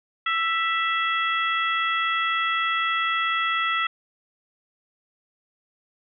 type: harmonic tone with a mistuned harmonic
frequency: 664 Hz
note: E5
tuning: 12 cents sharp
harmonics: 2 / 3 / 4 / 5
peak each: -24 / -26 / -31 / -30 dBFS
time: 0.26-3.87 s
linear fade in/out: 5 ms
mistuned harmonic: 3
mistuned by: -24 cents
effects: none